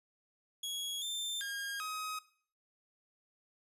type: tone with pitch steps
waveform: sawtooth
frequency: 3331 / 3572 / 1621 / 1263 Hz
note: G#7 / A7 / G#6 / D#6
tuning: +4 / +25 / -42 / +26 cents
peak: -34 dBFS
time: 0.63-2.19 s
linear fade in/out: 5 ms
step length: 390 ms
effects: noise-tail reverb RT60 0.5 s tail -17 dB re dry + resampled to 32000 Hz